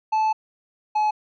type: tone pair in turn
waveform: triangle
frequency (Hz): 871 / 851.6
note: A5 / G#5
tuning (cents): -18 / +43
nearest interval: unison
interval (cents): 39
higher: first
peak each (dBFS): -16 / -16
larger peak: neither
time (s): 0.12-0.33 / 0.95-1.11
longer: first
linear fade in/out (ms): 10
effects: resampled to 16000 Hz